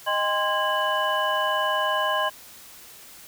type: tone cluster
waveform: sine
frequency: 621 / 802 / 1043 / 1639 / 2975 Hz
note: D#5 / G5 / C6 / G#6 / F#7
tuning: -3 / +39 / -6 / -23 / +9 cents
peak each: -27 / -31 / -25 / -28 / -30 dBFS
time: 0.06-2.3 s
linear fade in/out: 20 ms
effects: white hiss -46 dBFS RMS until 3.27 s